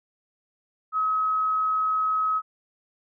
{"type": "tone", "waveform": "sine", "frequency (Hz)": 1277, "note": "D#6", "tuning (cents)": 45, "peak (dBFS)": -21, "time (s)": [0.92, 2.42], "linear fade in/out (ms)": 50, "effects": []}